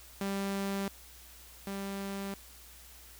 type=tone pair in turn; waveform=sawtooth; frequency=197 / 197 Hz; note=G3 / G3; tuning=+9 / +9 cents; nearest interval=unison; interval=0 cents; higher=neither; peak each=-28 / -32 dBFS; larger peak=first; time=0.21-0.88 / 1.67-2.34 s; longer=neither; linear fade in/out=2 ms; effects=added 60 Hz sine -56 dBFS peak until 3.19 s + white hiss -54 dBFS RMS until 3.19 s